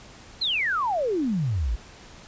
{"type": "exponential sweep", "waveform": "sine", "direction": "down", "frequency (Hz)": [4276, 49], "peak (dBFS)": -22, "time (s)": [0.41, 1.76], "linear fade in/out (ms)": 10, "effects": ["pink hiss -47 dBFS RMS until 2.27 s", "resampled to 16000 Hz"]}